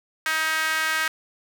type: tone with high-pass filter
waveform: sawtooth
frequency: 316.6 Hz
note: D#4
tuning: 30 cents sharp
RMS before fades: -24 dBFS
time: 0.26-1.08 s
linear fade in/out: 2 ms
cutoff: 1600 Hz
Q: 2.8
effects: none